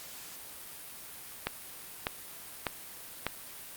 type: click train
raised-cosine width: 0.3 ms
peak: -13 dBFS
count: 4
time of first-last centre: 1.47-3.266 s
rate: 1.67 Hz
effects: white hiss -46 dBFS RMS until 3.76 s + Opus 48 kbps